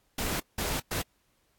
pink noise bursts at uneven times, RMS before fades -31 dBFS, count 3, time 0.18-0.4 / 0.58-0.8 / 0.91-1.02 s, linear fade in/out 5 ms, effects pink hiss -71 dBFS RMS until 1.58 s + AAC 64 kbps

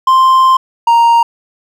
triangle tone pair in turn, 1046.5 / 932.3 Hz, C6 / A#5, 0 / 0 cents, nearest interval major second, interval 200 cents, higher first, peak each -3 dBFS, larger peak neither, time 0.07-0.57 / 0.87-1.23 s, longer first, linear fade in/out 5 ms, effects none

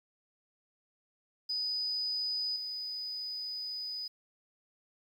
sine tone with level steps, 4978 Hz, D#8, in tune, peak -31 / -36 dBFS, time 1.49-4.08 s, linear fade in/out 10 ms, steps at 2.56 s, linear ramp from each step 2 ms, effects 10-bit

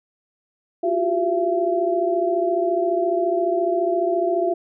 sine tone cluster, 339.7 / 359.7 / 394.2 / 676 Hz, F4 / F#4 / G4 / E5, -48 / -49 / +10 / +43 cents, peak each -28 / -22 / -27 / -21 dBFS, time 0.83-4.54 s, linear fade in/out 10 ms, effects none

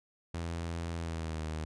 sawtooth tone with pitch glide, 84 to 78.37 Hz, E2 to D#2, +33 to +13 cents, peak -31 dBFS, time 0.34-1.65 s, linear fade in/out 5 ms, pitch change -120 cents, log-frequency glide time 0.97-1.43 s, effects resampled to 22050 Hz

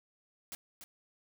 white noise with echo, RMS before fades -43 dBFS, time 0.52-0.55 s, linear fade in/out 0 ms, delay 290 ms, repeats 1, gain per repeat -7 dB, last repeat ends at 0.84 s, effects none

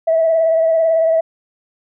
sine tone with vibrato, 651 Hz, E5, 22 cents flat, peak -10 dBFS, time 0.07-1.21 s, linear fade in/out 10 ms, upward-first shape triangle, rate 18 Hz, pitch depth 36 cents each way, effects tanh soft clip ceiling -6 dBFS

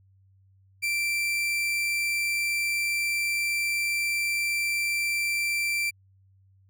40% pulse tone, 2349 Hz, D7, in tune, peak -24 dBFS, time 0.82-5.91 s, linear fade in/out 20 ms, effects added 96 Hz sine -57 dBFS peak until 6.69 s

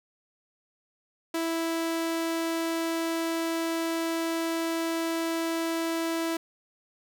sawtooth tone, 329.6 Hz, E4, in tune, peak -23 dBFS, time 1.34-6.37 s, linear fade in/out 5 ms, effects none

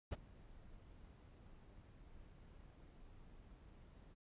brown noise with ADSR envelope, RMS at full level -36 dBFS, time 0.11-4.15 s, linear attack 18 ms, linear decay 27 ms, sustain -24 dB, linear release 31 ms, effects resampled to 8000 Hz

